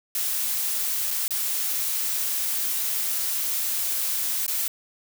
blue noise with dropouts, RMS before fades -26 dBFS, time 0.15-4.68 s, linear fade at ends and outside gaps 2 ms, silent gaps 1.107-1.11 / 1.28-1.307 / 4.465-4.479 s, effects none

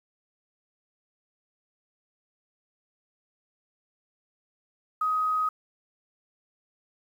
sine tone, 1258 Hz, D#6, 19 cents sharp, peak -23 dBFS, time 5.01-5.49 s, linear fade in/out 5 ms, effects 9-bit

